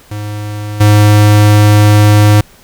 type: tone with level steps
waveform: square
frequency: 104.7 Hz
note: G#2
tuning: 15 cents sharp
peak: -19 / -4 dBFS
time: 0.11-2.41 s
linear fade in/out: 5 ms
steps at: 0.8 s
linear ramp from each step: 10 ms
effects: pink hiss -42 dBFS RMS until 2.63 s